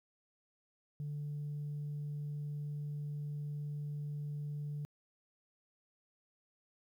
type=tone; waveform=sine; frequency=146.83 Hz; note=D3; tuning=in tune; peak=-36 dBFS; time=1-4.85 s; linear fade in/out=0 ms; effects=tanh soft clip ceiling -35 dBFS + 12-bit